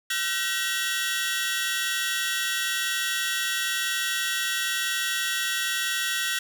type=tone cluster; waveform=sawtooth; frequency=1373 / 1524 / 1900 / 2705 / 3375 Hz; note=F6 / G6 / A#6 / E7 / G#7; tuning=-30 / -49 / +33 / +44 / +27 cents; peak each=-33 / -27 / -26 / -31 / -28 dBFS; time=0.1-6.39 s; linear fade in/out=5 ms; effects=none